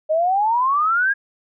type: exponential sweep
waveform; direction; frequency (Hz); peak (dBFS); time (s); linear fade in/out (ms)
sine; up; 609 to 1661.2; -15; 0.09-1.14; 20
effects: none